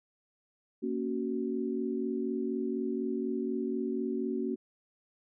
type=chord; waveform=sine; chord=F# major; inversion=first; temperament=equal with one note detuned; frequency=233.1 / 277.2 / 372.6 Hz; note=A#3 / C#4 / F#4; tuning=0 / 0 / +12 cents; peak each=-34 / -35 / -34 dBFS; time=0.82-4.56 s; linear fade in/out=20 ms; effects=none